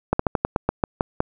slowing click train, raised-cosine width 1 ms, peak -4 dBFS, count 10, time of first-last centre 0.13-1.204 s, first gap 64 ms, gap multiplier 1.15, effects none

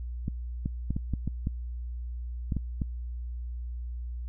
clicks, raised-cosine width 5 ms, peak -17 dBFS, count 10, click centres 0.281 / 0.659 / 0.906 / 0.965 / 1.137 / 1.276 / 1.471 / 2.522 / 2.567 / 2.818 s, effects added 60 Hz sine -33 dBFS peak until 4.28 s

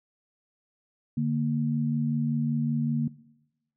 sine tone pair together, 146.83 / 232.1 Hz, D3 / A#3, 0 / -7 cents, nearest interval minor sixth, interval 793 cents, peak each -27 / -26 dBFS, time 1.17-3.08 s, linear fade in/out 5 ms, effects noise-tail reverb RT60 1.0 s tail -21 dB re dry

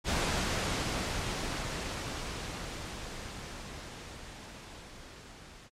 pink noise with level ramp, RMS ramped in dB -29 to -51 dBFS, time 0.04-5.7 s, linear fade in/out 50 ms, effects low-pass 7000 Hz 12 dB/octave + MP3 64 kbps

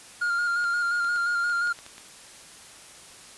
triangle tone with vibrato, 1409 Hz, F6, 15 cents sharp, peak -21 dBFS, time 0.21-1.73 s, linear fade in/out 10 ms, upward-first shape square, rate 5.7 Hz, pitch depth 21 cents each way
clicks, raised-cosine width 0.2 ms, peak -26 dBFS, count 8, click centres 0.641 / 1.046 / 1.161 / 1.497 / 1.673 / 1.789 / 1.864 / 1.981 s
effects white hiss -47 dBFS RMS until 3.37 s + resampled to 24000 Hz

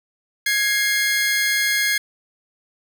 sawtooth tone pair together, 1658 / 2122 Hz, G#6 / C7, -3 / +24 cents, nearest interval major third, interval 427 cents, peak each -17 dBFS, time 0.46-1.98 s, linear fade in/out 5 ms, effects none

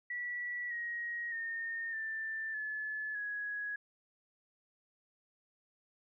sine tone with pitch steps, 1947 / 1888.3 / 1831.4 / 1776.1 / 1722.6 / 1670.7 Hz, B6 / A#6 / A#6 / A6 / A6 / G#6, -25 / +22 / -31 / +16 / -37 / +10 cents, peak -36 dBFS, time 0.1-3.76 s, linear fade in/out 5 ms, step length 610 ms, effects none

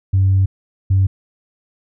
sine tone pair in turn, 95.9 / 95.9 Hz, G2 / G2, -37 / -37 cents, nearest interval unison, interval 0 cents, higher neither, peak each -9 dBFS, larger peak neither, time 0.13-0.46 / 0.9-1.07 s, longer first, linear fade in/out 10 ms, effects tanh soft clip ceiling -7 dBFS

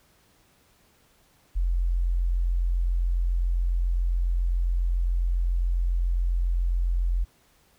sine tone, 43.65 Hz, F1, in tune, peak -21 dBFS, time 1.55-7.25 s, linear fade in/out 20 ms, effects pink hiss -62 dBFS RMS until 7.78 s

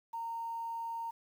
sine tone with quantisation, 920 Hz, A#5, 23 cents flat, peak -36 dBFS, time 0.13-1.11 s, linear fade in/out 10 ms, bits 10, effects none

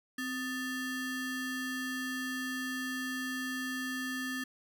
square ring-modulated tone, 750 Hz, F#5, 23 cents sharp, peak -32 dBFS, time 0.18-4.44 s, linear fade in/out 5 ms, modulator 1010 Hz, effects 11-bit

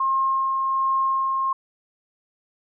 sine tone with tremolo, 1069 Hz, C6, 37 cents sharp, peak -18 dBFS, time 0-1.53 s, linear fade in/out 5 ms, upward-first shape sine, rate 1.3 Hz, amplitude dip 25%, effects none

